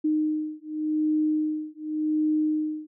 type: beating tone pair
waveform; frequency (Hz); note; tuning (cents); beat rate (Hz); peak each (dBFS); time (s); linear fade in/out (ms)
sine; 307.3 / 308.18; D#4 / D#4; -21 / -16; 0.88; -26; 0.04-2.87; 10
effects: none